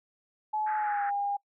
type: tone with pitch glide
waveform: sine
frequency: 856 to 808 Hz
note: A5 to G#5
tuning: -48 to -48 cents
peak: -27 dBFS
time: 0.53-1.37 s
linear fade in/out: 10 ms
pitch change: -100 cents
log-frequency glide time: 0.76-1.03 s
type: band-pass noise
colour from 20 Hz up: white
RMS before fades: -39 dBFS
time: 0.66-1.11 s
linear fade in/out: 20 ms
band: 1300 to 1700 Hz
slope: 48 dB/octave
effects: noise-tail reverb RT60 0.1 s tail -24 dB re dry